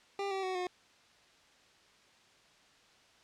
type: tone with pitch steps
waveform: 25% pulse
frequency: 397.8 / 385.4 / 373.3 / 361.6 Hz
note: G4 / G4 / F#4 / F#4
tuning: +25 / -29 / +15 / -40 cents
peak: -30 dBFS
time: 0.19-0.67 s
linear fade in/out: 2 ms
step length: 120 ms
effects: white hiss -63 dBFS RMS until 3.23 s + low-pass 5000 Hz 12 dB/octave